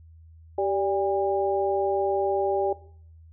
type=tone cluster; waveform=sine; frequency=390.5 / 583 / 806 Hz; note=G4 / D5 / G5; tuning=-7 / -13 / +48 cents; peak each=-25 / -27 / -28 dBFS; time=0.58-2.73 s; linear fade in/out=5 ms; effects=noise-tail reverb RT60 0.6 s tail -18 dB re dry + added 81 Hz sine -47 dBFS peak until 3.32 s